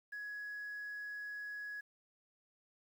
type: tone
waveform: sine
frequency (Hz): 1676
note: G#6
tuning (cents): +15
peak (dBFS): -40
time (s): 0.12-1.81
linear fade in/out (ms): 10
effects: tanh soft clip ceiling -39 dBFS + 11-bit